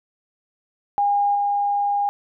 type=tone with level steps; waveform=sine; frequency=812 Hz; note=G#5; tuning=39 cents flat; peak=-16 / -18 dBFS; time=0.98-2.09 s; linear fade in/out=0 ms; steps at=1.35 s; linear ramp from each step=2 ms; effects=none